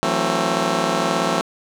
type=chord; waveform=10% pulse; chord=F# half-diminished seventh; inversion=third; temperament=just; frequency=166.5 / 185 / 222 / 266.4 Hz; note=E3 / F#3 / A3 / C4; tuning=+18 / 0 / +16 / +31 cents; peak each=-16 dBFS; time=0.03-1.41 s; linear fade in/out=0 ms; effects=low-pass 8000 Hz 12 dB/octave + 7-bit